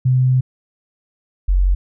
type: tone pair in turn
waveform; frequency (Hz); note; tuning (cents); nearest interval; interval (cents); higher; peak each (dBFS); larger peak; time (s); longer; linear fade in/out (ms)
sine; 128.4 / 46; C3 / F#1; -32 / -9; octave + tritone; 1777; first; -11; neither; 0.05-0.41 / 1.48-1.75; first; 10
effects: none